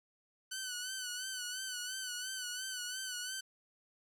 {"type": "tone with vibrato", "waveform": "10% pulse", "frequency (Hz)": 1501, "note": "F#6", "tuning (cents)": 24, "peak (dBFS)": -30, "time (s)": [0.51, 3.41], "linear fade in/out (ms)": 10, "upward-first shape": "sine", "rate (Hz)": 2.9, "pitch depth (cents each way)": 56, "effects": []}